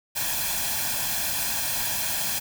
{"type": "noise with comb filter", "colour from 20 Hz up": "white", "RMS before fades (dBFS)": -27, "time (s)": [0.15, 2.4], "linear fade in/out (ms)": 20, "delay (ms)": 1.2, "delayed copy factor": 0.7, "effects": []}